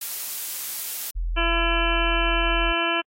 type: noise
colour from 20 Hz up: blue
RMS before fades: -30 dBFS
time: 0.01-1.11 s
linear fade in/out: 5 ms
type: tone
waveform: sine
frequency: 42 Hz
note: E1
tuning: 33 cents sharp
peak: -23 dBFS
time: 1.15-2.73 s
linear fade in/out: 20 ms
type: harmonic tone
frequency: 336.8 Hz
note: E4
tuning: 37 cents sharp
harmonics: 1 / 2 / 3 / 4 / 5 / 7 / 8 / 9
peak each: -29 / -29 / -29 / -29 / -29 / -29 / -29 / -29 dBFS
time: 1.36-3.02 s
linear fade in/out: 20 ms
effects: AAC 48 kbps